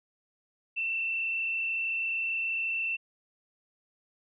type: tone with frequency modulation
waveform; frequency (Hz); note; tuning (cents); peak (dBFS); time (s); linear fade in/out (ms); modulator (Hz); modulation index
sine; 2681; E7; +29; -28; 0.76-2.97; 20; 33.6; 1.3
effects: none